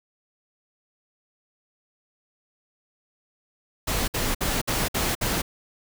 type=noise bursts; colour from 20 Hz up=pink; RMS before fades=-25 dBFS; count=6; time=3.87-5.42 s; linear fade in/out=10 ms; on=210 ms; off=58 ms; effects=none